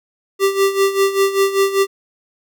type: tone with tremolo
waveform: square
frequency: 392 Hz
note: G4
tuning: in tune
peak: -11 dBFS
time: 0.39-1.87 s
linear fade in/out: 50 ms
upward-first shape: sine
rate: 5.1 Hz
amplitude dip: 75%
effects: none